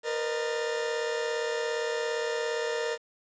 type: tone cluster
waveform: 40% pulse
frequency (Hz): 466.6 / 504 / 612 / 1776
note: A#4 / B4 / D#5 / A6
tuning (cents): +2 / +35 / -29 / +16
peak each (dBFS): -29 / -38 / -35 / -38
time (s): 0.03-2.98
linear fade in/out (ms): 50
effects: resampled to 16000 Hz + 9-bit